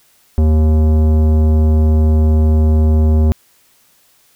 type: tone with tanh clipping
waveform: sine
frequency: 77.78 Hz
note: D#2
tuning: in tune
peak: -10 dBFS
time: 0.38-3.32 s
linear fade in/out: 0 ms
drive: 15 dB
effects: white hiss -53 dBFS RMS until 4.35 s